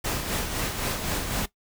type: noise with tremolo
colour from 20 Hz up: pink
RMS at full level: -27 dBFS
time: 0.04-1.46 s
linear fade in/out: 10 ms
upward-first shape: sine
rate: 3.9 Hz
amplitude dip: 45%
effects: noise-tail reverb RT60 0.1 s tail -17 dB re dry